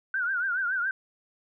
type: tone with vibrato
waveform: sine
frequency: 1491 Hz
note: F#6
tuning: 13 cents sharp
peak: -25 dBFS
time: 0.14-0.91 s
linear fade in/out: 2 ms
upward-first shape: triangle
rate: 7.1 Hz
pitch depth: 140 cents each way
effects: none